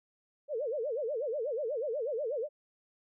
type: tone with vibrato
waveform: sine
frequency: 517 Hz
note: C5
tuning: 21 cents flat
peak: -31 dBFS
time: 0.48-2.49 s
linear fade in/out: 50 ms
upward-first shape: sine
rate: 8.2 Hz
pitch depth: 290 cents each way
effects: none